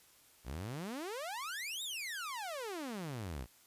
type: exponential two-way sweep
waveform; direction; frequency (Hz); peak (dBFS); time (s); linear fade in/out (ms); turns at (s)
sawtooth; up then down; 55.3 to 3816 to 55.3; -36; 0.44-3.47; 50; 1.83
effects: white hiss -64 dBFS RMS until 3.66 s + resampled to 32000 Hz